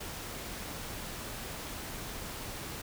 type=noise; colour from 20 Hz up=pink; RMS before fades=-41 dBFS; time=0-2.82 s; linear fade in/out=10 ms; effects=none

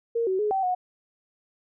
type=tone with pitch steps; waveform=sine; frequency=464 / 377.1 / 421.3 / 770 / 730 Hz; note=A#4 / F#4 / G#4 / G5 / F#5; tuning=-8 / +33 / +25 / -31 / -24 cents; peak=-22 dBFS; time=0.15-0.75 s; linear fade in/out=10 ms; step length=120 ms; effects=none

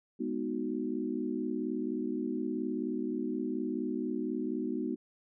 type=chord; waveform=sine; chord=G# minor seventh; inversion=none; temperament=equal; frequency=207.7 / 246.9 / 311.1 / 370 Hz; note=G#3 / B3 / D#4 / F#4; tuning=0 / 0 / 0 / 0 cents; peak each=-39 / -35 / -36 / -38 dBFS; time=0.19-4.96 s; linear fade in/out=20 ms; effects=none

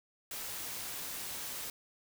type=noise; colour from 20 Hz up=white; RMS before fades=-41 dBFS; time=0.31-1.7 s; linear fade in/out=2 ms; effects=none

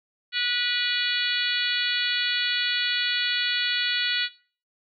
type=harmonic tone; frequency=487.5 Hz; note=B4; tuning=23 cents flat; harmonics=3 / 4 / 5 / 6 / 7 / 8 / 9; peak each=-31 / -31 / -31 / -31 / -31 / -31 / -31 dBFS; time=0.32-4.29 s; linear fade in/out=50 ms; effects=noise-tail reverb RT60 0.4 s tail -18 dB re dry

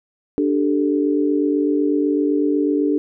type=chord; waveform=sine; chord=D suspended fourth; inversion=none; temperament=equal; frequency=293.7 / 392 / 440 Hz; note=D4 / G4 / A4; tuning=0 / 0 / 0 cents; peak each=-17 / -22 / -23 dBFS; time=0.38-2.98 s; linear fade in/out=0 ms; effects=none

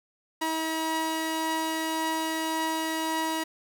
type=tone pair together; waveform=sawtooth; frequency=320.7 / 960.3 Hz; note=E4 / B5; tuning=-48 / -49 cents; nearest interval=octave + perfect fifth; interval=1899 cents; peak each=-26 dBFS; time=0.41-3.44 s; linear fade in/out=10 ms; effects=none

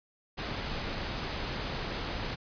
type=noise; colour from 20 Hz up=pink; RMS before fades=-35 dBFS; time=0.37-2.36 s; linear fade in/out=20 ms; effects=resampled to 11025 Hz

